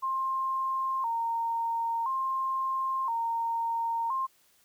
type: tone with vibrato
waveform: sine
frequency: 987.8 Hz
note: B5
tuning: in tune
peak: -27 dBFS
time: 0.02-4.27 s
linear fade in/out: 20 ms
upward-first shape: square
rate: 0.49 Hz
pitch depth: 120 cents each way
effects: white hiss -65 dBFS RMS until 4.64 s